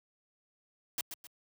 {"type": "noise with echo", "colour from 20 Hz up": "white", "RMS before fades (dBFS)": -34, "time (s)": [0.98, 1.01], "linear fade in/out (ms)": 2, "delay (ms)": 130, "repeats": 2, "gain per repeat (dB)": -8, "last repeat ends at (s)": 1.27, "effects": ["high-pass 100 Hz 12 dB/octave"]}